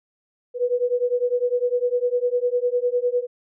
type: beating tone pair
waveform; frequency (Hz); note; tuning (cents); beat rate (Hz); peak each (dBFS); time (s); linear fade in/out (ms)
sine; 485.6 / 495.5; B4 / B4; -29 / +6; 9.9; -22; 0.54-3.27; 50
effects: none